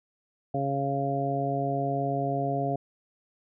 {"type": "harmonic tone", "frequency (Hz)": 138.6, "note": "C#3", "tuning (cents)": 0, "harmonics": [1, 2, 3, 4, 5], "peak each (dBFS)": [-31, -33, -34, -35, -29], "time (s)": [0.54, 2.76], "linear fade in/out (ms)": 5, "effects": []}